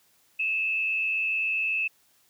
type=tone with frequency modulation; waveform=sine; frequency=2608 Hz; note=E7; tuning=19 cents flat; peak=-24 dBFS; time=0.39-1.88 s; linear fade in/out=10 ms; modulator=87.4 Hz; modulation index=0.73; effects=white hiss -64 dBFS RMS until 2.29 s + high-pass 60 Hz 12 dB/octave